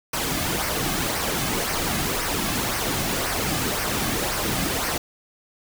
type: noise with flanger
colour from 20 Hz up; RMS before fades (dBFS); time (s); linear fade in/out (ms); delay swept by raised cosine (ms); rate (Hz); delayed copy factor
pink; -25; 0.13-4.98; 5; 0.27 to 2.17; 1.9; -0.5
effects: none